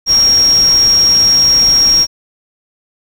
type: tone in noise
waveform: sine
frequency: 5588 Hz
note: F8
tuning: in tune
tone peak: -6 dBFS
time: 0.06-2.07 s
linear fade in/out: 50 ms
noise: pink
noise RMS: -24 dBFS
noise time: 0.06-2.07 s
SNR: +15 dB
effects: none